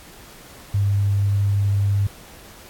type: tone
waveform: sine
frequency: 100.2 Hz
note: G2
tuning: 38 cents sharp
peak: -16 dBFS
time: 0.74-2.07 s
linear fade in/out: 5 ms
effects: pink hiss -44 dBFS RMS until 2.69 s + AAC 64 kbps